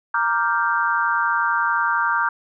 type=chord; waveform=sine; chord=G minor seventh; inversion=first; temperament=equal; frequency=932.3 / 1174.7 / 1396.9 / 1568 Hz; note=Bb5 / D6 / F6 / G6; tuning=0 / 0 / 0 / 0 cents; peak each=-23 dBFS; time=0.14-2.29 s; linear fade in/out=5 ms; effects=none